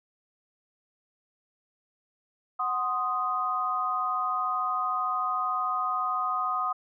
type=chord; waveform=sine; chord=C diminished; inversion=second; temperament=equal; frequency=740 / 1046.5 / 1244.5 Hz; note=Gb5 / C6 / Eb6; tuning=0 / 0 / 0 cents; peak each=-33 / -33 / -27 dBFS; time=2.59-6.73 s; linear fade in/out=10 ms; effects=none